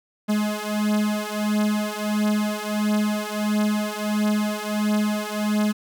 45% pulse beating tone pair, 210 / 211.5 Hz, G#3 / G#3, +19 / +32 cents, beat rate 1.5 Hz, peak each -24 dBFS, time 0.28-5.73 s, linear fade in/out 20 ms, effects none

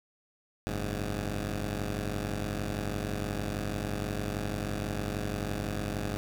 10% pulse tone pair together, 46.25 / 103.83 Hz, F#1 / G#2, 0 / 0 cents, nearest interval octave + major second, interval 1400 cents, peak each -26 dBFS, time 0.67-6.17 s, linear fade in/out 0 ms, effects none

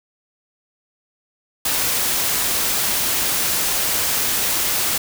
white noise, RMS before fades -20 dBFS, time 1.65-4.98 s, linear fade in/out 5 ms, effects none

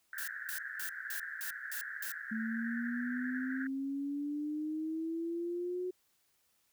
pink band-pass noise, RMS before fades -43 dBFS, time 0.13-3.67 s, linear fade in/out 2 ms, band 1500 to 1800 Hz, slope 96 dB/octave
blue noise bursts, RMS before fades -41 dBFS, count 7, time 0.18-2.119 s, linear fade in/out 2 ms, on 97 ms, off 210 ms
sine exponential sweep, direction up, 220 to 367.1 Hz, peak -34 dBFS, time 2.31-5.91 s, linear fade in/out 10 ms
effects white hiss -74 dBFS RMS until 6.72 s

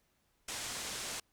white low-pass noise, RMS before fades -41 dBFS, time 0.48-1.2 s, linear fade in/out 5 ms, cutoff 9000 Hz, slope 24 dB/octave, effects pink hiss -75 dBFS RMS until 1.32 s

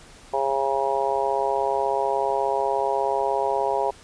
harmonic tone, 136.5 Hz, C#3, 26 cents flat, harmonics 3 / 4 / 5 / 6 / 7, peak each -27 / -27 / -27 / -27 / -27 dBFS, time 0.33-3.91 s, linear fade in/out 10 ms, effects pink hiss -48 dBFS RMS until 4.03 s + resampled to 22050 Hz

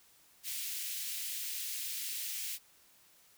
white high-pass noise, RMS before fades -39 dBFS, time 0.43-2.59 s, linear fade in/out 50 ms, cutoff 2200 Hz, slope 24 dB/octave, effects white hiss -64 dBFS RMS until 3.37 s

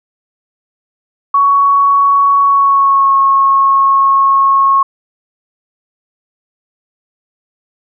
sine tone with pitch glide, 1118 to 1093.1 Hz, C#6 to C#6, +14 to -25 cents, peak -6 dBFS, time 1.34-4.83 s, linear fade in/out 5 ms, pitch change -39 cents, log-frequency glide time 2.43-3.15 s, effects none

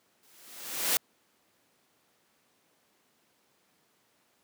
white noise with exponential growth, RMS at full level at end -24 dBFS, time 0.23-0.97 s, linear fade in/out 1 ms, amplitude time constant 160 ms, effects pink hiss -69 dBFS RMS until 4.43 s + high-pass 200 Hz 12 dB/octave

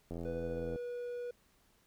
click train, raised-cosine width 2 ms, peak -29 dBFS, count 56, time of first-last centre 0.11-0.759 s, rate 84.7 Hz
triangle tone with pitch glide, 495.3 to 485.4 Hz, B4 to B4, +5 to -30 cents, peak -36 dBFS, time 0.25-1.31 s, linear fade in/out 5 ms, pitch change -35 cents, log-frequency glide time 0.43-0.75 s
effects pink hiss -70 dBFS RMS until 1.86 s

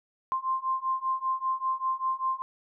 sine beating tone pair, 1046.5 / 1051.6 Hz, C6 / C6, 0 / +8 cents, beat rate 5.1 Hz, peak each -30 / -29 dBFS, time 0.32-2.42 s, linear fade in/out 0 ms, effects none

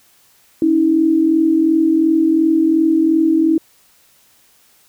sine tone pair together, 280 / 322.8 Hz, C#4 / E4, +18 / -36 cents, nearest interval major second, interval 246 cents, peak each -18 / -11 dBFS, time 0.62-3.58 s, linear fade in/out 2 ms, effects white hiss -53 dBFS RMS until 4.88 s

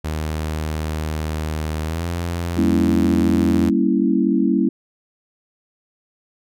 sawtooth tone with pitch glide, 77.78 to 85.81 Hz, D#2 to F2, 0 to -30 cents, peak -18 dBFS, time 0.04-3.7 s, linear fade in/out 10 ms, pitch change +170 cents, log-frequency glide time 1.84-2.06 s
sine chord, G diminished seventh, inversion none, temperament equal, 196 / 233.1 / 277.2 / 329.6 Hz, G3 / Bb3 / Db4 / Fb4, 0 / 0 / 0 / 0 cents, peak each -20 dBFS, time 2.57-4.69 s, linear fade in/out 5 ms
effects none

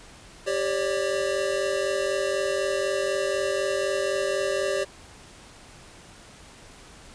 square tone cluster, 391.9 / 547 / 591 Hz, G4 / C#5 / D5, 0 / -23 / +11 cents, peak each -29 dBFS, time 0.46-4.85 s, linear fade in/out 20 ms, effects pink hiss -48 dBFS RMS until 7.14 s + resampled to 22050 Hz

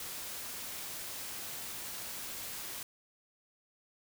white noise, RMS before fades -42 dBFS, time 0-2.83 s, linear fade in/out 2 ms, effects none

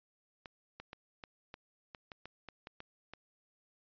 clicks, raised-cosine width 0.3 ms, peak -30 dBFS, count 12, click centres 0.458 / 0.8 / 0.931 / 1.238 / 1.541 / 1.948 / 2.118 / 2.256 / 2.487 / 2.671 / 2.804 / 3.136 s, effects resampled to 11025 Hz

